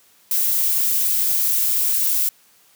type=noise; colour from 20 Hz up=violet; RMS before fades=-19 dBFS; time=0.31-2.29 s; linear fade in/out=2 ms; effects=white hiss -55 dBFS RMS until 2.75 s + high-pass 100 Hz 12 dB/octave